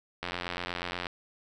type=click train; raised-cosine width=0.3 ms; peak=-17 dBFS; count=75; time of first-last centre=0.23-1.068 s; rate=88.3 Hz; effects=none